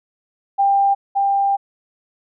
sine tone pair in turn, 794 / 794 Hz, G5 / G5, +22 / +22 cents, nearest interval unison, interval 0 cents, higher neither, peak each -12 / -14 dBFS, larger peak first, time 0.58-0.95 / 1.15-1.57 s, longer second, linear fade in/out 20 ms, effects none

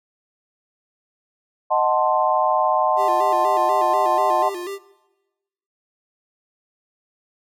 sine chord, D# diminished seventh, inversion none, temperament equal, 622.3 / 740 / 880 / 1046.5 Hz, D#5 / F#5 / A5 / C6, 0 / 0 / 0 / 0 cents, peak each -21 dBFS, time 1.7-4.5 s, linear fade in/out 20 ms
square tone with vibrato, 373.4 Hz, F#4, 16 cents sharp, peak -28 dBFS, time 2.96-4.79 s, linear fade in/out 50 ms, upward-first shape square, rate 4.1 Hz, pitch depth 100 cents each way
effects noise-tail reverb RT60 1.0 s tail -18 dB re dry

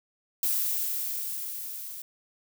violet noise with level ramp, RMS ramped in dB -26 to -40 dBFS, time 0.43-2.02 s, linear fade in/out 2 ms, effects none

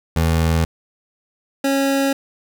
25% pulse tone pair in turn, 81.8 / 274.2 Hz, E2 / C#4, -13 / -19 cents, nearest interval octave + major sixth, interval 2094 cents, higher second, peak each -11 / -12 dBFS, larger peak first, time 0.16-0.65 / 1.64-2.13 s, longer neither, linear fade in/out 5 ms, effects none

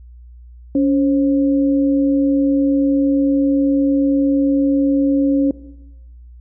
sine tone pair together, 280.8 / 532.4 Hz, C#4 / C5, +22 / +30 cents, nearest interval major seventh, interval 1108 cents, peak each -12 / -22 dBFS, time 0.75-5.51 s, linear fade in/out 2 ms, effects noise-tail reverb RT60 1.0 s tail -18 dB re dry + added 60 Hz sine -37 dBFS peak until 6.4 s

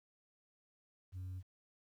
sine tone, 92.4 Hz, F#2, 2 cents flat, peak -39 dBFS, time 1.12-1.43 s, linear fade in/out 50 ms, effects tanh soft clip ceiling -41 dBFS + 12-bit

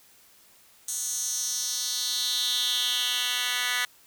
10% pulse tone with high-pass filter sweep, 246.9 Hz, B3, in tune, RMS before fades -28 dBFS, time 0.88-3.85 s, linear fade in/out 2 ms, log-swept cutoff 7300 to 2100 Hz, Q 3.3, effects white hiss -57 dBFS RMS until 4.06 s

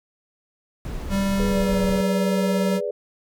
brown noise, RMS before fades -29 dBFS, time 0.85-2.01 s, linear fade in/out 0 ms
square tone with pitch glide, 196 to 189.87 Hz, G3 to F#3, 0 to +45 cents, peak -21 dBFS, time 1.09-2.81 s, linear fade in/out 50 ms, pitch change -55 cents, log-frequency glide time 1.45-1.8 s
sine chord, G# diminished, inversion none, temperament equal, 415.3 / 493.9 / 587.3 Hz, G#4 / B4 / D5, 0 / 0 / 0 cents, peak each -28 dBFS, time 1.39-2.91 s, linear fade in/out 5 ms
effects none

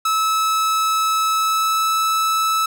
45% pulse tone with pitch glide, 1300 to 1307.5 Hz, E6 to E6, -24 to -15 cents, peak -16 dBFS, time 0.05-2.66 s, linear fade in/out 5 ms, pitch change +9 cents, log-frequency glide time 1.32-1.9 s, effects none

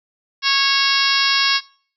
harmonic tone, 550 Hz, C#5, 14 cents flat, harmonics 2 / 3 / 4 / 5 / 6 / 7 / 8 / 9 / 10, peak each -23 / -23 / -23 / -23 / -23 / -23 / -23 / -23 / -23 dBFS, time 0.42-1.61 s, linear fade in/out 50 ms, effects noise-tail reverb RT60 0.5 s tail -24 dB re dry

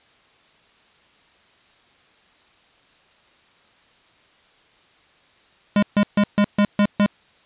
square tone bursts, 204.8 Hz, G#3, 24 cents flat, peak -14 dBFS, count 7, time 5.76-7.062 s, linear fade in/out 2 ms, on 66 ms, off 140 ms, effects white hiss -56 dBFS RMS until 7.45 s + resampled to 8000 Hz

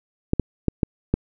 clicks, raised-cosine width 3 ms, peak -5 dBFS, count 5, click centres 0.334 / 0.397 / 0.683 / 0.832 / 1.14 s, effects none

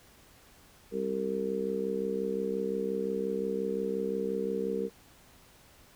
harmonic tone, 65.7 Hz, C2, 8 cents sharp, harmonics 3 / 4 / 5 / 6 / 7, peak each -36 / -40 / -43 / -35 / -32 dBFS, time 0.91-4.9 s, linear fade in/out 50 ms, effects pink hiss -58 dBFS RMS until 5.95 s

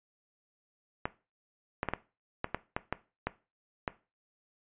clicks, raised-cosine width 0.5 ms, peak -15 dBFS, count 10, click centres 1.055 / 1.831 / 1.887 / 1.936 / 2.444 / 2.546 / 2.765 / 2.926 / 3.27 / 3.878 s, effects noise-tail reverb RT60 0.3 s tail -17 dB re dry + resampled to 8000 Hz

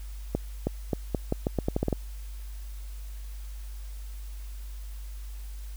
accelerating click train, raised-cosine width 2 ms, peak -12 dBFS, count 12, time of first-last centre 0.35-1.927 s, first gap 320 ms, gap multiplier 0.82, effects added 50 Hz sine -36 dBFS peak until 5.76 s + white hiss -54 dBFS RMS until 5.76 s

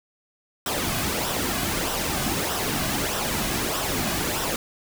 pink noise with flanger, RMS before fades -26 dBFS, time 0.66-4.56 s, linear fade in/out 2 ms, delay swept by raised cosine 0.44 to 2.24 ms, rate 1.6 Hz, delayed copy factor -0.55, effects none

